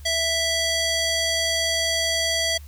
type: tone with band-pass filter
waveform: square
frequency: 659.3 Hz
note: E5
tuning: in tune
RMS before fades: -23 dBFS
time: 0.05-2.58 s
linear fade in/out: 10 ms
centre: 4700 Hz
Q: 1.1
effects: added 73 Hz sine -38 dBFS peak until 2.67 s + white hiss -53 dBFS RMS until 2.67 s